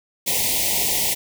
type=band-stop noise; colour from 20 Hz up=white; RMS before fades=-21 dBFS; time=0.26-1.15 s; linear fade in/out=20 ms; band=980 to 1900 Hz; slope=96 dB/octave; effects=none